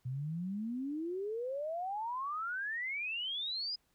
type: exponential sweep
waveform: sine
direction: up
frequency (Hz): 122.4 to 5050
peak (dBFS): -35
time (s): 0.05-3.76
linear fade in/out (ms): 10
effects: pink hiss -75 dBFS RMS until 3.94 s